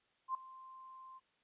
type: tone with ADSR envelope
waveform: sine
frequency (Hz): 1046.5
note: C6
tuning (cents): 0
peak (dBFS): -32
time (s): 0.28-1.2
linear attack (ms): 66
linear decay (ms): 5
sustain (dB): -19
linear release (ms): 29
effects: white hiss -75 dBFS RMS until 1.43 s + resampled to 8000 Hz